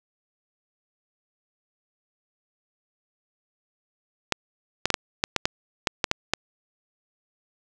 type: clicks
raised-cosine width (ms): 0.2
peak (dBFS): -3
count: 11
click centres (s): 4.323 / 4.856 / 4.903 / 4.942 / 5.239 / 5.363 / 5.455 / 5.872 / 6.042 / 6.114 / 6.336
effects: none